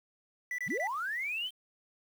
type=tone bursts; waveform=triangle; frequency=1975.5 Hz; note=B6; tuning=in tune; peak=-31 dBFS; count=4; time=0.51-0.872 s; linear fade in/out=2 ms; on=74 ms; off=22 ms
type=linear sweep; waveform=sine; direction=up; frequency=88.6 to 3175 Hz; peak=-32 dBFS; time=0.66-1.51 s; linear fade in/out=50 ms
effects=9-bit